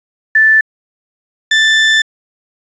sine / 30% pulse tone pair in turn, 1759 / 1765.4 Hz, A6 / A6, -1 / +5 cents, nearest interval unison, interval 6 cents, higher second, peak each -5 dBFS, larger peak neither, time 0.35-0.61 / 1.51-2.02 s, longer second, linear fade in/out 5 ms, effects resampled to 16000 Hz + 7-bit

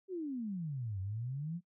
sine exponential two-way sweep, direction down then up, 392.5 to 92.5 to 180.7 Hz, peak -36 dBFS, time 0.08-1.61 s, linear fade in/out 50 ms, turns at 1 s, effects noise-tail reverb RT60 0.1 s tail -25 dB re dry

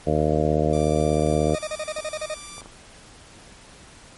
harmonic tone, 76.6 Hz, D#2, 27 cents flat, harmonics 1 / 2 / 3 / 4 / 5 / 6 / 7 / 8 / 9, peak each -27 / -25 / -28 / -27 / -29 / -25 / -27 / -27 / -28 dBFS, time 0.06-1.56 s, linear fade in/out 20 ms
5% pulse tone, 1174.7 Hz, D6, in tune, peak -25 dBFS, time 0.73-2.61 s, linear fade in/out 2 ms
clicks, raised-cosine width 1 ms, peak -27 dBFS, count 8, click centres 0.767 / 1.197 / 1.333 / 1.502 / 1.987 / 2.581 / 2.618 / 2.659 s
40% pulse tone bursts, 617 Hz, D#5, 15 cents flat, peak -25 dBFS, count 10, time 1.54-2.344 s, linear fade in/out 5 ms, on 48 ms, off 36 ms
effects pink hiss -47 dBFS RMS until 4.17 s + MP3 48 kbps

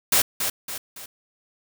white noise with echo, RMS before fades -18 dBFS, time 0.12-0.22 s, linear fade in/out 5 ms, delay 280 ms, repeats 3, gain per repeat -7 dB, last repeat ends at 1.06 s, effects none

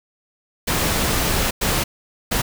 pink noise bursts at uneven times, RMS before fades -20 dBFS, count 3, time 0.67-1.51 / 1.61-1.84 / 2.31-2.42 s, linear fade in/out 10 ms, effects none

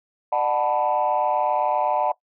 sine chord, B minor seventh, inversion first, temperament equal with one note detuned, 600.7 / 740 / 880 / 987.8 Hz, D5 / F#5 / A5 / B5, +39 / 0 / 0 / 0 cents, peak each -24 / -22 / -23 / -26 dBFS, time 0.32-2.12 s, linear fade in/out 5 ms, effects noise-tail reverb RT60 0.1 s tail -19 dB re dry + tanh soft clip ceiling -12 dBFS

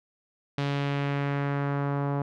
sawtooth tone with low-pass filter sweep, 141.5 Hz, C#3, 36 cents sharp, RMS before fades -28 dBFS, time 0.58-2.22 s, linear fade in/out 2 ms, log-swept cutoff 3800 to 970 Hz, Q 1.4, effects none

